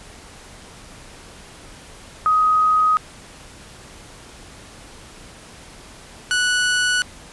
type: tone pair in turn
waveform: sine / sawtooth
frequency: 1256 / 1476.4 Hz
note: D#6 / F#6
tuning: +16 / -4 cents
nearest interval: minor third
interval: 280 cents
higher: second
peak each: -13 dBFS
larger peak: neither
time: 2.26-2.97 / 6.31-7.02 s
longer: neither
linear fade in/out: 0 ms
effects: pink hiss -42 dBFS RMS until 7.32 s + resampled to 24000 Hz